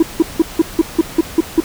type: tone bursts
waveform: sine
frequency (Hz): 326.8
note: E4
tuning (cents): -15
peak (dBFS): -3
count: 9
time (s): 0-1.603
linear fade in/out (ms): 5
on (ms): 27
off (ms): 170
effects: tanh soft clip ceiling -5 dBFS + pink hiss -31 dBFS RMS until 1.64 s